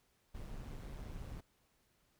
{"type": "noise with amplitude modulation", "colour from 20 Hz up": "brown", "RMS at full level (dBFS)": -44, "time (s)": [0.34, 1.41], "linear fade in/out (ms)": 10, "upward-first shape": "sine", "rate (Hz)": 144, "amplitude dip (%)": 50, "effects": ["pink hiss -75 dBFS RMS until 2.19 s"]}